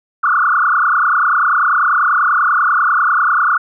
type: tone with frequency modulation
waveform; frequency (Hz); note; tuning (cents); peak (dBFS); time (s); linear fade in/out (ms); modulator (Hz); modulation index
sine; 1300; E6; -24; -10; 0.23-3.58; 10; 30.2; 5.7
effects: none